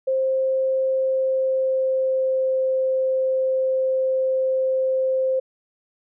sine tone with pitch glide, 527 to 523.4 Hz, C5 to C5, +12 to 0 cents, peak -18 dBFS, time 0.07-5.4 s, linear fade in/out 10 ms, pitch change -12 cents, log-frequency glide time 0.86-2.58 s, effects none

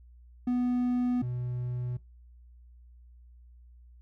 triangle tone pair in turn, 246.9 / 123.45 Hz, B3 / B2, 0 / 0 cents, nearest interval octave, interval 1200 cents, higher first, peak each -23 / -29 dBFS, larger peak first, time 0.47-1.22 / 1.22-1.97 s, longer neither, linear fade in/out 5 ms, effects noise-tail reverb RT60 0.2 s tail -19 dB re dry + added 60 Hz sine -51 dBFS peak until 4.01 s

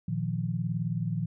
sine chord, Bb suspended fourth, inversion none, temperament equal, 116.54 / 155.56 / 174.61 Hz, Bb2 / Eb3 / F3, 0 / 0 / 0 cents, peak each -32 dBFS, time 0.08-1.26 s, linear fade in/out 5 ms, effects none

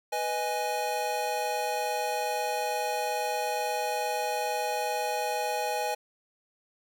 square chord, G# minor, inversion first, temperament equal, 493.9 / 622.3 / 830.6 Hz, B4 / D#5 / G#5, 0 / 0 / 0 cents, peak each -35 / -35 / -31 dBFS, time 0.12-5.95 s, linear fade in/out 10 ms, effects none

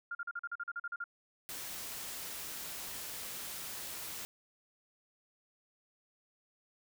sine tone bursts, 1403 Hz, F6, 8 cents sharp, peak -36 dBFS, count 12, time 0.11-1.041 s, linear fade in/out 5 ms, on 40 ms, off 41 ms
white noise, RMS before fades -43 dBFS, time 1.49-4.25 s, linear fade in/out 0 ms
effects none

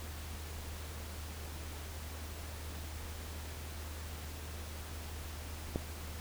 click, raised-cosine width 2 ms, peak -20 dBFS, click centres 5.759 s, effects added 77 Hz sine -43 dBFS peak until 6.2 s + pink hiss -48 dBFS RMS until 6.2 s

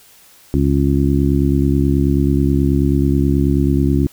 harmonic tone, 69.3 Hz, C#2, in tune, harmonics 1 / 2 / 3 / 4 / 5, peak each -17 / -17 / -21 / -17 / -21 dBFS, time 0.54-4.07 s, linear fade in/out 0 ms, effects white hiss -47 dBFS RMS until 4.12 s

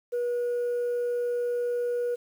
sine tone, 483.4 Hz, B4, 37 cents flat, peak -23 dBFS, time 0.12-2.16 s, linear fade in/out 20 ms, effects tanh soft clip ceiling -24 dBFS + 9-bit

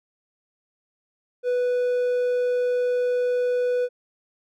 triangle tone, 493.9 Hz, B4, in tune, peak -18 dBFS, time 1.43-3.89 s, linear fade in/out 50 ms, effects none

